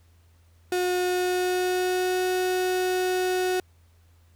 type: tone with pitch glide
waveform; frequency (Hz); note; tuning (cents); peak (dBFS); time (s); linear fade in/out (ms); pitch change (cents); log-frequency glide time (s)
35% pulse; 361.5 to 367.6; F#4 to F#4; -40 to -11; -21; 0.72-3.6; 2; +29; 0.99-2.24
effects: added 84 Hz sine -55 dBFS peak until 4.35 s + pink hiss -66 dBFS RMS until 4.35 s